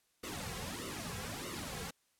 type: noise with flanger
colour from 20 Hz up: pink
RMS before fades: -42 dBFS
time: 0.23-1.91 s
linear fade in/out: 10 ms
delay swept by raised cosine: 1.2 to 3.4 ms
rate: 1.6 Hz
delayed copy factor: -0.9
effects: white hiss -75 dBFS RMS until 2.19 s + low-pass 12000 Hz 12 dB/octave